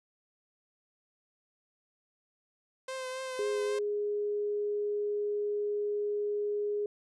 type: tone with vibrato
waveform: sawtooth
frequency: 519 Hz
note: C5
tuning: 14 cents flat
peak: -32 dBFS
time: 2.88-3.79 s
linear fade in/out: 5 ms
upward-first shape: triangle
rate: 3.7 Hz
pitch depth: 28 cents each way
type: tone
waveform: sine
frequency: 414.1 Hz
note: G#4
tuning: 5 cents flat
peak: -29 dBFS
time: 3.39-6.86 s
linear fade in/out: 2 ms
effects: resampled to 24000 Hz